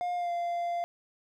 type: tone with pitch glide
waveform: triangle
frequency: 710 to 692.6 Hz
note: F5 to F5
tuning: +28 to -15 cents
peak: -27 dBFS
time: 0.01-0.84 s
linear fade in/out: 0 ms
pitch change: -43 cents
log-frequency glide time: 0.15-0.31 s
effects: none